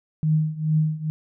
sine tone with tremolo, 155.56 Hz, D#3, in tune, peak -15 dBFS, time 0.23-1.1 s, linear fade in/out 0 ms, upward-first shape triangle, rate 2.3 Hz, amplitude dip 90%, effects none

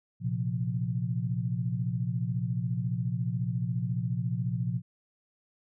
sine chord, Bb suspended second, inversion none, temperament equal, 116.54 / 130.81 / 174.61 Hz, Bb2 / C3 / F3, 0 / 0 / 0 cents, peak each -31 / -32 / -33 dBFS, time 0.2-4.82 s, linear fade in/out 50 ms, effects none

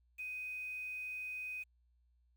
sine tone with quantisation, 2503 Hz, D#7, 10 cents sharp, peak -40 dBFS, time 0.18-1.64 s, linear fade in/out 20 ms, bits 10, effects added 60 Hz sine -69 dBFS peak until 2.36 s

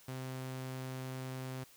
sawtooth tone, 130 Hz, C3, 11 cents flat, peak -36 dBFS, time 0.08-1.64 s, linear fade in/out 5 ms, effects white hiss -61 dBFS RMS until 1.76 s

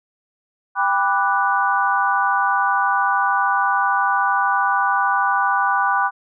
sine chord, G major seventh, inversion none, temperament equal with one note detuned, 792.2 / 987.8 / 1174.7 / 1480 Hz, G5 / B5 / D6 / F#6, +18 / 0 / 0 / 0 cents, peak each -21 dBFS, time 0.75-6.11 s, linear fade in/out 50 ms, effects none

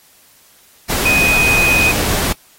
sine tone in noise, 2499 Hz, D#7, 7 cents sharp, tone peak -11 dBFS, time 1.05-1.92 s, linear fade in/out 10 ms, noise pink, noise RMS -18 dBFS, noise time 0.89-2.33 s, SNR +4 dB, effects white hiss -49 dBFS RMS until 2.58 s + AAC 48 kbps

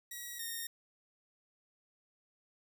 5% pulse tone pair in turn, 1915 / 1845.4 Hz, A#6 / A#6, +46 / -18 cents, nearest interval minor second, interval 64 cents, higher first, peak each -32 / -28 dBFS, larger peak second, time 0.11-0.39 / 0.39-0.67 s, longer neither, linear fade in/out 5 ms, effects none

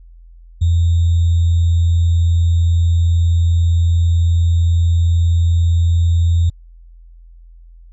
sine tone with sample-and-hold, 84.5 Hz, E2, 43 cents sharp, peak -10 dBFS, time 0.61-6.5 s, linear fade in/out 10 ms, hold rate 3675 Hz, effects added 42 Hz sine -38 dBFS peak until 7.92 s + resampled to 22050 Hz

